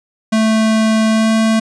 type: tone with pitch glide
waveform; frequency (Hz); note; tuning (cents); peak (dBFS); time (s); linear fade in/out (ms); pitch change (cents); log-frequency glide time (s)
square; 220 to 221.8; A3 to A3; 0 to +14; -11; 0.32-1.6; 10; +14; 1.09-1.32
effects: resampled to 22050 Hz